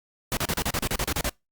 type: noise bursts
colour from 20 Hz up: pink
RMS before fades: -26 dBFS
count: 12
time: 0.32-1.293 s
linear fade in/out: 0 ms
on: 49 ms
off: 35 ms
effects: noise-tail reverb RT60 0.2 s tail -26 dB re dry + Opus 48 kbps